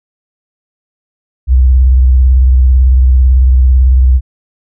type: tone with vibrato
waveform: sine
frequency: 64 Hz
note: C2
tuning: 38 cents flat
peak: -3 dBFS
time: 1.47-4.21 s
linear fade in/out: 50 ms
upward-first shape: triangle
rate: 18 Hz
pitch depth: 120 cents each way
effects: none